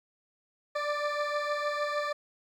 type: beating tone pair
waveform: 20% pulse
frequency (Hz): 587.3 / 593.8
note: D5 / D5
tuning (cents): 0 / +19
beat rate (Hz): 6.5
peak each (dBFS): -25 / -30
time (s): 0.75-2.13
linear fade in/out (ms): 10
effects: low-pass 4000 Hz 12 dB/octave + 10-bit